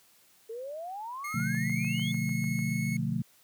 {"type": "exponential sweep", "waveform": "sine", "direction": "up", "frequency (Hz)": [437.9, 3527], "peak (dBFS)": -36, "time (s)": [0.49, 2.12], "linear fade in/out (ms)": 10}
{"type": "tone with pitch glide", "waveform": "45% pulse", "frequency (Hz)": [2149, 2188], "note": ["C7", "C#7"], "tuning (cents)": [46, -23], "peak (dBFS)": -36, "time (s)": [1.24, 2.97], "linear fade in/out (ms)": 5, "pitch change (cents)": 31, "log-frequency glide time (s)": [1.52, 2.82]}
{"type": "chord", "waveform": "sine", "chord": "B half-diminished seventh", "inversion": "none", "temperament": "just", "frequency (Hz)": [123.47, 148.16, 177.8, 222.2], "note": ["B2", "D3", "F3", "A3"], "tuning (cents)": [0, 16, 31, 17], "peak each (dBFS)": -33, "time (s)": [1.34, 3.22], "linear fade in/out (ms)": 5}
{"type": "click train", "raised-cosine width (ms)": 0.5, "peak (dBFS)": -35, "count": 9, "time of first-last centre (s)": [1.4, 2.59], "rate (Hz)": 6.72}
{"effects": ["white hiss -62 dBFS RMS until 3.43 s", "high-pass 80 Hz 12 dB/octave"]}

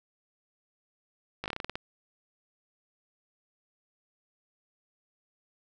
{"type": "slowing click train", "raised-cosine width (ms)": 0.3, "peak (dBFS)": -18, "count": 10, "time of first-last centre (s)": [1.44, 1.755], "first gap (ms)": 18, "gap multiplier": 1.16, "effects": []}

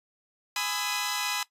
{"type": "chord", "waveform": "10% pulse", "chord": "E major seventh", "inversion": "first", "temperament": "equal with one note detuned", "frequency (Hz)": [830.6, 1002.7, 1244.5, 1318.5], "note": ["G#5", "B5", "D#6", "E6"], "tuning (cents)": [0, 26, 0, 0], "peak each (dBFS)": [-25, -23, -28, -28], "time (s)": [0.56, 1.43], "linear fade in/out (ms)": 2, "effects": ["noise-tail reverb RT60 0.1 s tail -17 dB re dry", "resampled to 32000 Hz"]}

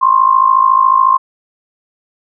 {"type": "tone with amplitude modulation", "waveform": "sine", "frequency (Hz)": 1059, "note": "C6", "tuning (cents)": 21, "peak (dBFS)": -3, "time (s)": [0.01, 1.18], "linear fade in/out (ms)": 20, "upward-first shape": "sine", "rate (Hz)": 54, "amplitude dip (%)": 80, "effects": []}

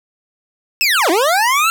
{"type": "linear two-way sweep", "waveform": "25% pulse", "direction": "down then up", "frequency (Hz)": [2719, 305.7, 1375], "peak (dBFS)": -8, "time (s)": [0.81, 1.7], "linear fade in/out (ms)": 0, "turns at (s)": 1.1, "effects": []}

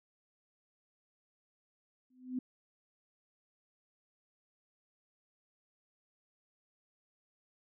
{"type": "tone with exponential growth", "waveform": "sine", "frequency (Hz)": 254.2, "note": "C4", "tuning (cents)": -50, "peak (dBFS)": -30, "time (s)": [2.1, 2.39], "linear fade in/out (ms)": 5, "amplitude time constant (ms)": 62, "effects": []}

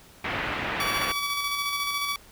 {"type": "low-pass noise", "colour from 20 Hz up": "white", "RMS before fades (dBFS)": -30, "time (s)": [0.24, 1.12], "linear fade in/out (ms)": 5, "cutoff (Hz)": 2600, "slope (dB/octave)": 24}
{"type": "tone with tremolo", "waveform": "15% pulse", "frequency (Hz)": 1143, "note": "D6", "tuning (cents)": -47, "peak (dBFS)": -19, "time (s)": [0.8, 2.16], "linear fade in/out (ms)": 2, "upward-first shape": "square", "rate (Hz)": 14, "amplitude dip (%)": 30}
{"effects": ["pink hiss -52 dBFS RMS until 2.31 s"]}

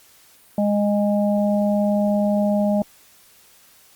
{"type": "harmonic tone", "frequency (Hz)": 205.6, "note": "G#3", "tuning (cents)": -17, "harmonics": [1, 3, 4], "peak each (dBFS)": [-18, -21, -30], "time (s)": [0.58, 2.82], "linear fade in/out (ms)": 2, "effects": ["white hiss -52 dBFS RMS until 3.95 s", "Opus 48 kbps"]}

